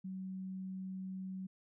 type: tone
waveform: sine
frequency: 188.5 Hz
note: F#3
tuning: 32 cents sharp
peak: -40 dBFS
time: 0.04-1.47 s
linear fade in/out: 10 ms
effects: none